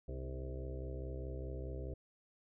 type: harmonic tone with a mistuned harmonic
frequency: 64.8 Hz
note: C2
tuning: 16 cents flat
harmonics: 1 / 2 / 4 / 5 / 6 / 7 / 8 / 9 / 10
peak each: -42 / -47 / -55 / -53 / -50 / -57 / -51 / -62 / -57 dBFS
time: 0.08-1.94 s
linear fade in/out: 5 ms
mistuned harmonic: 6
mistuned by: +37 cents
effects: none